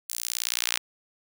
sawtooth tone with high-pass filter sweep, 59.2 Hz, A#1, 27 cents sharp, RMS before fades -30 dBFS, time 0.09-0.78 s, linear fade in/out 5 ms, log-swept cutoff 8400 to 2400 Hz, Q 0.8, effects none

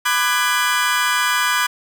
30% pulse chord, G# half-diminished seventh, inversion first, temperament just, 996.7 / 1196.1 / 1495.1 / 1661.2 Hz, B5 / D6 / F#6 / G#6, +16 / +31 / +18 / 0 cents, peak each -19 dBFS, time 0.05-1.67 s, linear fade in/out 10 ms, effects none

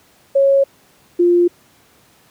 sine tone pair in turn, 550 / 349.5 Hz, C#5 / F4, -14 / +1 cents, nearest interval minor sixth, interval 785 cents, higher first, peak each -9 dBFS, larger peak neither, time 0.35-0.64 / 1.19-1.48 s, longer neither, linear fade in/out 10 ms, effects pink hiss -52 dBFS RMS until 2.3 s + high-pass 100 Hz 12 dB/octave

